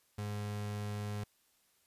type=tone; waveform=35% pulse; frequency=103.83 Hz; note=G#2; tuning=in tune; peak=-35 dBFS; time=0.18-1.24 s; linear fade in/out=5 ms; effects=white hiss -72 dBFS RMS until 1.86 s + resampled to 32000 Hz